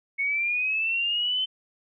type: linear sweep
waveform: sine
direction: up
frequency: 2200 to 3075 Hz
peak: -23 dBFS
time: 0.18-1.46 s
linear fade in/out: 20 ms
effects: none